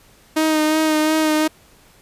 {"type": "tone with vibrato", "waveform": "sawtooth", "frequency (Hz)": 311.1, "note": "D#4", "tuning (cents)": 0, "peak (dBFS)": -11, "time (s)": [0.36, 1.48], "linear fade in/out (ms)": 10, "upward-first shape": "sine", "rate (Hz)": 2.8, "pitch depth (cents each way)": 24, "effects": ["pink hiss -51 dBFS RMS until 2.01 s", "resampled to 32000 Hz"]}